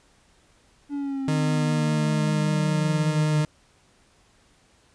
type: linear sweep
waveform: triangle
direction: down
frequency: 288.2 to 144 Hz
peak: -24 dBFS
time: 0.89-3.45 s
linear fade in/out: 50 ms
type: tone with vibrato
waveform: 40% pulse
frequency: 152.8 Hz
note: D#3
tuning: 31 cents flat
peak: -21 dBFS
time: 1.28-3.45 s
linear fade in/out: 2 ms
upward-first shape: triangle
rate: 5.1 Hz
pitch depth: 8 cents each way
effects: pink hiss -60 dBFS RMS until 4.94 s + resampled to 22050 Hz